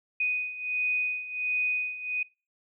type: beating tone pair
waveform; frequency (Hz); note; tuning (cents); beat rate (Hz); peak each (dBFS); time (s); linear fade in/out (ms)
sine; 2489 / 2490.4; D#7 / D#7; 0 / +1; 1.4; -32 / -28; 0.2-2.23; 5
effects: noise-tail reverb RT60 0.3 s tail -22 dB re dry

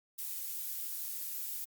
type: noise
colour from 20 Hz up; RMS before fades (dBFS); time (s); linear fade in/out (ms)
violet; -39; 0.18-1.65; 10
effects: Opus 48 kbps

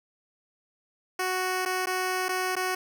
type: tone with dropouts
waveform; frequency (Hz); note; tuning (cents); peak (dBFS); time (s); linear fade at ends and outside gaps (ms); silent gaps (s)
10% pulse; 370; F#4; 0; -18; 1.19-2.75; 5; 1.653-1.658 / 1.859-1.869 / 2.285-2.29 / 2.555-2.564
effects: none

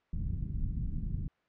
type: low-pass noise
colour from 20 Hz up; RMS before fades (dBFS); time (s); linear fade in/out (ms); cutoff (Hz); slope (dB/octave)
pink; -34; 0.13-1.28; 2; 190; 24
effects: white hiss -72 dBFS RMS until 1.48 s + low-pass 2000 Hz 12 dB/octave

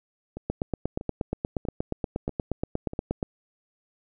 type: two click trains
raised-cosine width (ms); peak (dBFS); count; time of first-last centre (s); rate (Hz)
2; -22 / -13; 5 / 24; 0.37-2.934 / 0.5-3.228; 1.56 / 8.43
effects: none

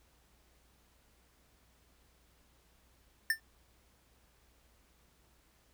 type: tone with exponential decay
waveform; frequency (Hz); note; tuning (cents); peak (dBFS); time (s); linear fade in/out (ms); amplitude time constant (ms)
square; 1788; A6; +27; -24; 3.3-3.4; 2; 20
effects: added 60 Hz sine -69 dBFS peak until 5.73 s + pink hiss -69 dBFS RMS until 5.73 s

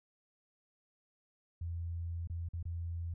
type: tone with dropouts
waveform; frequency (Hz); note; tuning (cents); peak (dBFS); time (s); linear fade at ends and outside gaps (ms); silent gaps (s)
sine; 84.7; E2; +48; -36; 1.61-3.14; 5; 2.274-2.298 / 2.488-2.534 / 2.628-2.653
effects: none

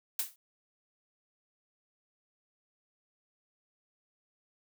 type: noise with exponential decay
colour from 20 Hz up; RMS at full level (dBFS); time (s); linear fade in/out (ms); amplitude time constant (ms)
blue; -28; 0.19-0.36; 2; 36
effects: none

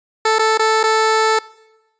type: tone with dropouts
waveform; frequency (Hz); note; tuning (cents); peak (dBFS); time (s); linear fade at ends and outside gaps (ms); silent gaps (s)
15% pulse; 440; A4; 0; -6; 0.25-1.39; 5; 0.386-0.392 / 0.576-0.593 / 0.832-0.837
effects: noise-tail reverb RT60 1.0 s tail -22 dB re dry + resampled to 16000 Hz

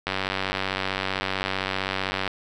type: click train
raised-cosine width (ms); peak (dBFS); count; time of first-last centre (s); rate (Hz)
0.3; -9; 212; 0.07-2.277; 95.6
effects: none

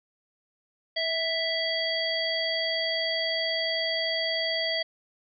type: harmonic tone with a mistuned harmonic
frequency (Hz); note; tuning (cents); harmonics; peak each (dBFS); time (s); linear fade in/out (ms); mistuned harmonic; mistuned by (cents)
659.3; E5; 0; 1 / 3 / 5 / 7; -31 / -31 / -31 / -31; 0.96-4.83; 10; 1; -22
effects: none

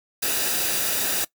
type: noise with comb filter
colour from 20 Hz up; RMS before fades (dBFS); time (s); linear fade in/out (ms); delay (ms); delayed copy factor
white; -24; 0.22-1.25; 10; 0.93; -0.5
effects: noise-tail reverb RT60 0.1 s tail -20 dB re dry

